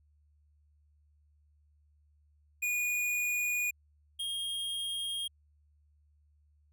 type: tone pair in turn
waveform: square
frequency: 2451 / 3242 Hz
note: D#7 / G#7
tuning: -27 / -42 cents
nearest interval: perfect fourth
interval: 485 cents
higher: second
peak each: -30 / -34 dBFS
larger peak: first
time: 2.62-3.71 / 4.19-5.28 s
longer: neither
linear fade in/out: 10 ms
effects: added 74 Hz sine -64 dBFS peak until 6.72 s